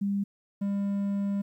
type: tone pair in turn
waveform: sine / triangle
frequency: 200 / 200 Hz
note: G3 / G3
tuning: +35 / +35 cents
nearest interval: unison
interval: 0 cents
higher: neither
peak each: -25 / -24 dBFS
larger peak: second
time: 0.01-0.24 / 0.61-1.42 s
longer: second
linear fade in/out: 10 ms
effects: 11-bit